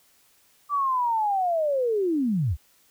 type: linear sweep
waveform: sine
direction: down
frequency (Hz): 1174.7 to 59.9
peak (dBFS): -21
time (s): 0.69-2.57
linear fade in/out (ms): 50
effects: white hiss -61 dBFS RMS until 2.9 s